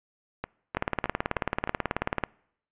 two click trains, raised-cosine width 0.5 ms, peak -16 / -10 dBFS, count 5 / 28, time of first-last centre 0.44-1.675 / 0.77-2.237 s, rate 3.24 / 18.4 Hz, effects noise-tail reverb RT60 0.7 s tail -25 dB re dry + resampled to 8000 Hz

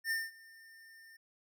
square tone with ADSR envelope, 1806 Hz, A6, 45 cents sharp, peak -31 dBFS, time 0.04-1.17 s, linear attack 68 ms, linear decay 200 ms, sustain -24 dB, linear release 9 ms, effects none

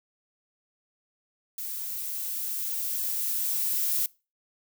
violet noise with level ramp, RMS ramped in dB -35 to -26 dBFS, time 1.58-4.06 s, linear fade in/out 2 ms, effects noise-tail reverb RT60 0.3 s tail -23 dB re dry

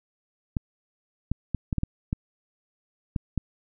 clicks, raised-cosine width 5 ms, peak -13 dBFS, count 9, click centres 0.568 / 1.316 / 1.547 / 1.728 / 1.783 / 1.834 / 2.129 / 3.162 / 3.377 s, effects none

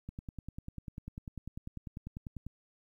click train, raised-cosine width 5 ms, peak -29 dBFS, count 25, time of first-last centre 0.09-2.466 s, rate 10.1 Hz, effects 11-bit

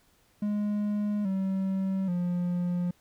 triangle tone with pitch steps, 207.7 / 191.57 / 176.68 Hz, G#3 / G3 / F3, 0 / -40 / +20 cents, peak -24 dBFS, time 0.42-2.91 s, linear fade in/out 5 ms, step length 830 ms, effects pink hiss -65 dBFS RMS until 3 s

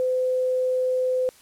sine tone, 510 Hz, C5, 44 cents flat, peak -20 dBFS, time 0-1.29 s, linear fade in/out 0 ms, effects white hiss -53 dBFS RMS until 1.41 s + low-pass 12000 Hz 12 dB/octave

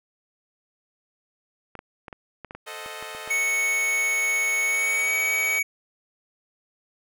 clicks, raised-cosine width 0.5 ms, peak -23 dBFS, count 11, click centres 1.753 / 1.791 / 2.082 / 2.128 / 2.447 / 2.509 / 2.55 / 2.861 / 3.026 / 3.149 / 3.276 s
10% pulse chord, A diminished seventh, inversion none, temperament equal with one note detuned, 440 / 523.3 / 624.8 / 740 Hz, A4 / C5 / Eb5 / Gb5, 0 / 0 / +7 / 0 cents, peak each -31 / -35 / -30 / -36 dBFS, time 2.66-5.6 s, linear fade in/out 20 ms
square tone with pitch glide, 2217 to 2258 Hz, C#7 to C#7, 0 to +31 cents, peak -22 dBFS, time 3.3-5.63 s, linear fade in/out 10 ms, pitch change +31 cents, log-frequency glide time 4.65-5.14 s
effects none

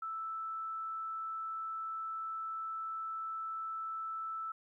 sine tone, 1318.5 Hz, E6, in tune, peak -37 dBFS, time 0.02-4.52 s, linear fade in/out 5 ms, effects 13-bit

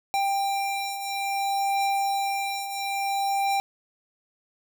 square beating tone pair, 790 / 790.59 Hz, G5 / G5, +13 / +15 cents, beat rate 0.59 Hz, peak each -32 / -26 dBFS, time 0.14-3.6 s, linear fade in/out 0 ms, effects none

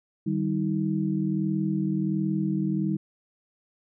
sine tone cluster, 152.5 / 193.9 / 318.1 Hz, D#3 / G3 / D#4, -34 / -19 / +38 cents, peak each -29 / -26 / -29 dBFS, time 0.26-2.97 s, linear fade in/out 10 ms, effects none

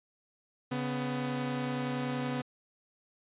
sawtooth tone pair together, 140.1 / 249.6 Hz, C#3 / B3, +19 / +19 cents, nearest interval minor seventh, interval 1000 cents, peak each -32 / -29 dBFS, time 0.71-2.42 s, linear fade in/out 10 ms, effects resampled to 8000 Hz

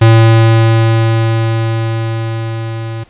square tone with level ramp, 113.1 Hz, A2, 48 cents sharp, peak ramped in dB -3 to -20 dBFS, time 0.01-3.04 s, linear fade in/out 10 ms, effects pink hiss -46 dBFS RMS until 3.09 s + resampled to 8000 Hz

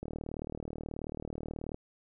click train, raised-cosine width 2 ms, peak -25 dBFS, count 67, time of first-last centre 0.03-1.744 s, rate 38.5 Hz, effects none

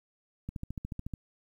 click train, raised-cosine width 5 ms, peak -24 dBFS, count 10, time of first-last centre 0.49-1.137 s, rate 13.9 Hz, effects 10-bit

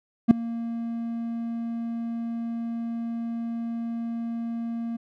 triangle tone with ADSR envelope, 231.6 Hz, A#3, 11 cents flat, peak -5 dBFS, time 0.28-4.97 s, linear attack 30 ms, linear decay 3 ms, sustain -21 dB, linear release 12 ms, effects none

